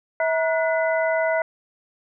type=tone cluster; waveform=sine; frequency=648 / 951 / 1461 / 2012 Hz; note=E5 / A#5 / F#6 / B6; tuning=-30 / +34 / -22 / +32 cents; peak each=-20 / -29 / -28 / -28 dBFS; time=0.2-1.42 s; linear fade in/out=2 ms; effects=none